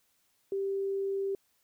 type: tone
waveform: sine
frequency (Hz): 392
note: G4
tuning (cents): 0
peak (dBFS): -29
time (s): 0.52-1.35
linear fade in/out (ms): 2
effects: white hiss -72 dBFS RMS until 1.63 s